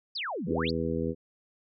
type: exponential two-way sweep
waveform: sine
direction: down then up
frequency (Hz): 5274 to 151.6 to 5274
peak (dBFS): -31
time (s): 0.15-0.71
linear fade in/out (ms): 10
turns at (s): 0.46
type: harmonic tone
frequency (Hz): 81.9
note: E2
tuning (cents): -11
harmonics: 1 / 2 / 3 / 4 / 5 / 6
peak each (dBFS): -37 / -34 / -33 / -36 / -34 / -34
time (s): 0.46-1.15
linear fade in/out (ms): 50
effects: none